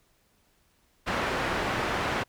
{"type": "low-pass noise", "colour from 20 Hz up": "white", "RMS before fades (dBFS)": -29, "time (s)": [1.06, 2.24], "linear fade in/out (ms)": 20, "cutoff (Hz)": 1600, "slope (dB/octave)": 12, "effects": ["pink hiss -67 dBFS RMS until 2.28 s"]}